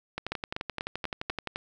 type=two click trains; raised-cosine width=0.3 ms; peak=-16 / -15 dBFS; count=17 / 5; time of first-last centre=0.18-1.559 / 0.32-1.298 s; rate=11.6 / 4.09 Hz; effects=none